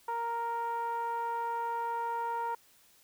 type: tone with low-pass filter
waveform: 10% pulse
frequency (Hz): 466.2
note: A#4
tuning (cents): 0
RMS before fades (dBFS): -34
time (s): 0.08-2.55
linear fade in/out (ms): 5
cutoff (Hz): 1000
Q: 4.1
effects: white hiss -63 dBFS RMS until 3.03 s